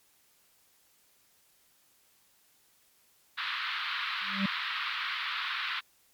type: band-pass noise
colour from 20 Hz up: pink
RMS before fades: -34 dBFS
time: 3.37-5.81 s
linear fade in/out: 20 ms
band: 1100 to 4100 Hz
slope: 48 dB/octave
type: tone with exponential growth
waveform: triangle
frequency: 196 Hz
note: G3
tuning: in tune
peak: -21 dBFS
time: 4.21-4.46 s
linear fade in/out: 5 ms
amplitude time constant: 54 ms
effects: white hiss -66 dBFS RMS until 6.13 s + MP3 96 kbps

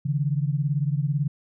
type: beating tone pair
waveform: sine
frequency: 139.9 / 157.9 Hz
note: C#3 / D#3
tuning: +16 / +26 cents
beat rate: 18 Hz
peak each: -23 / -26 dBFS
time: 0.05-1.28 s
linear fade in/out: 10 ms
effects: none

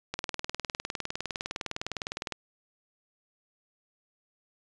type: click train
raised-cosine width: 0.2 ms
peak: -15 dBFS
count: 44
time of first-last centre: 0.14-2.323 s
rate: 19.7 Hz
effects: resampled to 22050 Hz

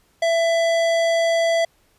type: tone with hard clipping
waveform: sine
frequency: 666 Hz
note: E5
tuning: 18 cents sharp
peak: -18 dBFS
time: 0.22-1.65 s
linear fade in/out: 5 ms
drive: 16 dB
effects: pink hiss -61 dBFS RMS until 1.98 s + resampled to 32000 Hz

